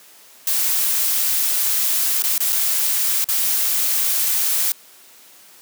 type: noise with dropouts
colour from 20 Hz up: blue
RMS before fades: -19 dBFS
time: 0.47-4.72 s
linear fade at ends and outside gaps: 1 ms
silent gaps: 2.222-2.238 / 2.38-2.404 / 2.524-2.528 / 3.243-3.287 s
effects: white hiss -47 dBFS RMS until 5.61 s + high-pass 200 Hz 12 dB/octave